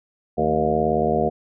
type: harmonic tone with a mistuned harmonic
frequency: 78.4 Hz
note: D#2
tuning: 14 cents sharp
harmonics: 1 / 2 / 3 / 4 / 5 / 6 / 7 / 8 / 9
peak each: -32 / -29 / -26 / -32 / -25 / -24 / -31 / -26 / -23 dBFS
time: 0.37-1.3 s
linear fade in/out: 20 ms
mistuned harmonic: 3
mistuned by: -80 cents
effects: none